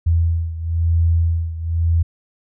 sine beating tone pair, 83 / 84 Hz, E2 / E2, +12 / +33 cents, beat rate 1 Hz, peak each -16 / -20 dBFS, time 0.06-2.03 s, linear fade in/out 10 ms, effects none

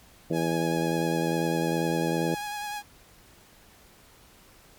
harmonic tone, 82.41 Hz, E2, in tune, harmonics 2 / 3 / 4 / 5 / 6 / 7 / 8, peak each -29 / -34 / -29 / -34 / -32 / -36 / -40 dBFS, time 0.3-2.35 s, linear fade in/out 5 ms
sawtooth tone with vibrato, 830.6 Hz, G#5, in tune, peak -28 dBFS, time 0.32-2.83 s, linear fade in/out 50 ms, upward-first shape sine, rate 10 Hz, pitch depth 23 cents each way
effects pink hiss -55 dBFS RMS until 4.78 s + MP3 96 kbps

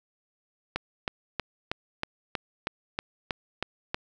click train, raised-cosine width 0.3 ms, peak -12 dBFS, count 11, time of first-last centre 0.76-3.945 s, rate 3.14 Hz, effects none

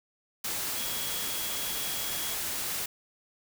sine tone in noise, 3322 Hz, G#7, in tune, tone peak -40 dBFS, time 0.76-2.34 s, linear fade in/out 5 ms, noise white, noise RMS -33 dBFS, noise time 0.44-2.86 s, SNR -10 dB, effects none

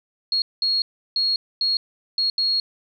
sine tone bursts at uneven times, 4300 Hz, C8, 47 cents sharp, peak -18 dBFS, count 6, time 0.32-0.42 / 0.62-0.82 / 1.16-1.36 / 1.61-1.77 / 2.18-2.3 / 2.38-2.6 s, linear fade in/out 2 ms, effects none

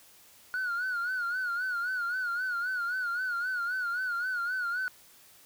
sine tone with vibrato, 1453 Hz, F#6, 32 cents flat, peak -27 dBFS, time 0.54-4.88 s, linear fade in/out 0 ms, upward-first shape sine, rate 3.8 Hz, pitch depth 87 cents each way, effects tanh soft clip ceiling -27 dBFS + white hiss -57 dBFS RMS until 5.45 s

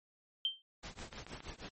sine tone with exponential decay, 3136 Hz, G7, in tune, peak -27 dBFS, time 0.45-0.62 s, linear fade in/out 1 ms, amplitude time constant 35 ms
pink noise with tremolo, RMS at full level -44 dBFS, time 0.83-1.69 s, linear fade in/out 5 ms, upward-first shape triangle, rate 6.4 Hz, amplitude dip 100%
click train, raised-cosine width 0.3 ms, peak -31 dBFS, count 4, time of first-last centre 0.99-1.404 s, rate 7.24 Hz
effects MP3 32 kbps

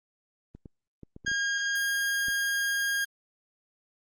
clicks, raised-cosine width 3 ms, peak -31 dBFS, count 8, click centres 0.55 / 0.658 / 1.033 / 1.164 / 1.248 / 1.279 / 1.316 / 2.284 s
40% pulse tone, 1623 Hz, G#6, 40 cents flat, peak -25 dBFS, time 1.26-3.05 s, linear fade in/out 10 ms
effects Opus 24 kbps

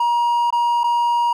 triangle tone with dropouts, 950 Hz, A#5, 33 cents sharp, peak -13 dBFS, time 0-1.33 s, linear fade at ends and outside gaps 5 ms, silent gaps 0.505-0.525 / 0.835-0.84 s, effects none

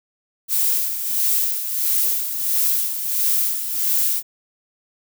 violet noise with tremolo, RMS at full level -18 dBFS, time 0.48-4.23 s, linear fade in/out 50 ms, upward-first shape sine, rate 1.5 Hz, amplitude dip 60%, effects none

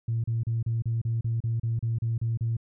sine tone bursts, 114.8 Hz, A#2, 26 cents flat, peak -23 dBFS, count 13, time 0.08-2.568 s, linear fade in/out 5 ms, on 160 ms, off 34 ms, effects tanh soft clip ceiling -20 dBFS

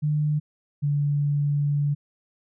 sine tone pair in turn, 150 / 144.68 Hz, D3 / D3, +37 / -26 cents, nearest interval minor second, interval 63 cents, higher first, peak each -20 dBFS, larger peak neither, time 0.02-0.4 / 0.82-1.95 s, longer second, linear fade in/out 20 ms, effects none

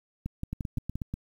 two click trains, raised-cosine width 5 ms, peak -20 / -20 dBFS, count 6 / 5, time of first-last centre 0.53-1.14 / 0.26-0.956 s, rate 8.2 / 5.75 Hz, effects 9-bit

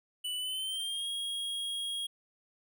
square tone with pitch glide, 2973 to 3280 Hz, F#7 to G#7, +8 to -22 cents, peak -34 dBFS, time 0.24-2.07 s, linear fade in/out 10 ms, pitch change +170 cents, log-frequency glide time 0.36-1.08 s, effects none

